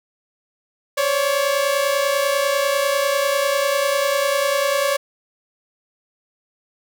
sawtooth tone pair together, 539.9 / 570 Hz, C#5 / C#5, -46 / +48 cents, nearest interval minor second, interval 94 cents, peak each -18 / -15 dBFS, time 0.97-4.97 s, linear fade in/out 10 ms, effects none

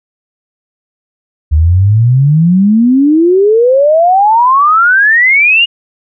sine exponential sweep, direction up, 73.3 to 2889 Hz, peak -4 dBFS, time 1.51-5.66 s, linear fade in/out 20 ms, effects none

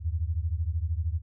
sine beating tone pair, 77.2 / 90.2 Hz, D#2 / F#2, -13 / -44 cents, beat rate 13 Hz, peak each -28 / -30 dBFS, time 0-1.22 s, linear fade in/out 50 ms, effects none

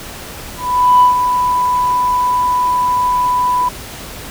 sine tone with ADSR envelope, 993 Hz, B5, 9 cents sharp, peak -3 dBFS, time 0.57-3.69 s, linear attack 450 ms, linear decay 120 ms, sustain -8 dB, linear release 8 ms, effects tanh soft clip ceiling -1 dBFS + pink hiss -30 dBFS RMS until 4.3 s

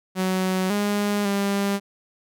sawtooth tone with pitch steps, 186.7 / 205.2 / 199.6 Hz, F#3 / G#3 / G3, +16 / -21 / +32 cents, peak -17 dBFS, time 0.15-1.8 s, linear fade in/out 50 ms, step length 550 ms, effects none

